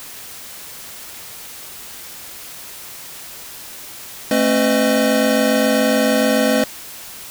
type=tone cluster; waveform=square; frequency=222 / 269.1 / 507 / 618 Hz; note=A3 / C4 / B4 / D#5; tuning=+16 / +49 / +45 / -12 cents; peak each=-20 dBFS; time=4.31-6.64 s; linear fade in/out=2 ms; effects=white hiss -35 dBFS RMS until 7.3 s